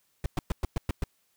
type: noise bursts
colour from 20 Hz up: brown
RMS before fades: -27 dBFS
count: 7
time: 0.24-1.04 s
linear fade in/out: 2 ms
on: 20 ms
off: 110 ms
effects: white hiss -71 dBFS RMS until 1.36 s